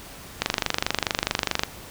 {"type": "click train", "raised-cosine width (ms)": 0.2, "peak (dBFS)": -3, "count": 31, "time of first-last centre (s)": [0.42, 1.635], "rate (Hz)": 24.7, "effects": ["pink hiss -42 dBFS RMS until 1.9 s"]}